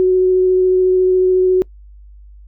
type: tone with vibrato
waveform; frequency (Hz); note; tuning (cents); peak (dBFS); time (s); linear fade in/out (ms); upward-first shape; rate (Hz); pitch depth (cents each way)
sine; 370; F#4; 0; -9; 0-1.62; 0; sine; 14; 9
effects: noise-tail reverb RT60 0.1 s tail -24 dB re dry + added 50 Hz sine -37 dBFS peak until 2.47 s